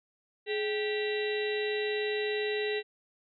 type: harmonic tone with a mistuned harmonic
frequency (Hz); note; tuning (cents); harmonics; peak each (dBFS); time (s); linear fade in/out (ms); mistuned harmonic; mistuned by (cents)
390.9; G4; -5; 1 / 2 / 4 / 5 / 6 / 7 / 8 / 9 / 10; -30 / -45 / -48 / -37 / -49 / -39 / -48 / -51 / -40; 0.46-2.83; 50; 1; +130
effects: none